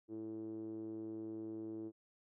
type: tone with low-pass filter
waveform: 5% pulse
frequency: 110 Hz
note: A2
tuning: in tune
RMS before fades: -45 dBFS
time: 0.08-1.92 s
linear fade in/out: 50 ms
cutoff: 350 Hz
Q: 7.6
effects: none